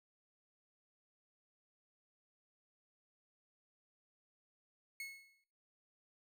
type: tone with exponential decay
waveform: 40% pulse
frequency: 2186 Hz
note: C#7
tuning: 25 cents flat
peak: -40 dBFS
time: 5-5.44 s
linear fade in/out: 2 ms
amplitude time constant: 95 ms
effects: noise-tail reverb RT60 0.6 s tail -19 dB re dry